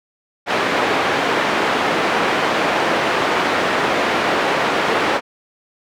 pink band-pass noise, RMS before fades -18 dBFS, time 0.46-5.21 s, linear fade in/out 50 ms, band 350 to 2400 Hz, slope 12 dB/octave, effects none

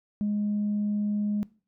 sine tone, 207.7 Hz, G#3, in tune, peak -23 dBFS, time 0.21-1.43 s, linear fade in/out 0 ms, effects noise-tail reverb RT60 0.4 s tail -22 dB re dry + tanh soft clip ceiling -21 dBFS

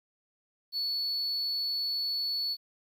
triangle tone, 4426 Hz, C#8, 3 cents flat, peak -27 dBFS, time 0.72-2.57 s, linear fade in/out 50 ms, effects tanh soft clip ceiling -23 dBFS + 10-bit

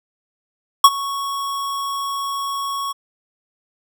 square tone with ADSR envelope, 1108.7 Hz, C#6, in tune, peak -3 dBFS, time 0.84-2.93 s, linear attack 4 ms, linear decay 48 ms, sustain -20 dB, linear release 18 ms, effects none

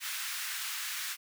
pink high-pass noise, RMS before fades -37 dBFS, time 0-1.17 s, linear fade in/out 50 ms, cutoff 1400 Hz, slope 24 dB/octave, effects none

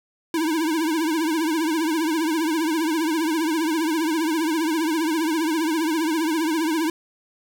square tone with vibrato, 319.4 Hz, D#4, 45 cents sharp, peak -21 dBFS, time 0.34-6.9 s, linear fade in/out 2 ms, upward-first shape triangle, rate 15 Hz, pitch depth 120 cents each way, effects 8-bit

